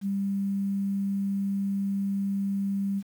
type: tone with quantisation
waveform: sine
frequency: 197.7 Hz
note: G3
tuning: 15 cents sharp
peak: -25 dBFS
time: 0.01-3.03 s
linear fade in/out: 50 ms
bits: 9
effects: none